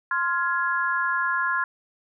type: chord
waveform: sine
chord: F minor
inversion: second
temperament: just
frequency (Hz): 1047.7 / 1396.9 / 1676.3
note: C6 / F6 / Ab6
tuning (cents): +2 / 0 / +16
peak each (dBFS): -26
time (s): 0.11-1.64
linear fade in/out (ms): 2
effects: none